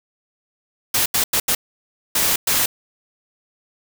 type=noise bursts at uneven times; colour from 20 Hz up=white; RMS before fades=-18 dBFS; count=6; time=0.94-1.06 / 1.14-1.24 / 1.33-1.4 / 1.48-1.55 / 2.15-2.36 / 2.47-2.66 s; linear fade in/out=5 ms; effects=none